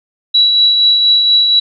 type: tone with tremolo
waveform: sine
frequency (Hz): 3916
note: B7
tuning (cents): -15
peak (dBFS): -5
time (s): 0.34-1.6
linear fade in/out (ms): 10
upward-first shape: triangle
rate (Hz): 4.2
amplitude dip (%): 40
effects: none